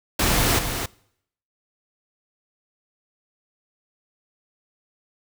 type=noise with echo; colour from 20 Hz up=pink; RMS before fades=-20 dBFS; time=0.19-0.59 s; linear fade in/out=5 ms; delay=270 ms; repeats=1; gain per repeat=-7 dB; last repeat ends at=0.86 s; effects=noise-tail reverb RT60 0.7 s tail -23 dB re dry